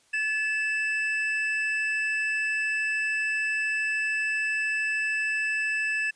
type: tone pair together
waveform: triangle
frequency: 1724 / 2637 Hz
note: A6 / E7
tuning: -36 / 0 cents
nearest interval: perfect fifth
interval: 736 cents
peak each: -26 dBFS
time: 0.13-6.11 s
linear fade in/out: 10 ms
effects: white hiss -63 dBFS RMS until 6.15 s + resampled to 22050 Hz